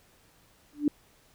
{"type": "tone with exponential growth", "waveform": "sine", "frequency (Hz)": 293.7, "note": "D4", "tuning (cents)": 0, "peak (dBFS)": -17, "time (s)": [0.73, 0.88], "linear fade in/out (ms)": 2, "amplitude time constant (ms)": 31, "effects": ["pink hiss -62 dBFS RMS until 1.34 s"]}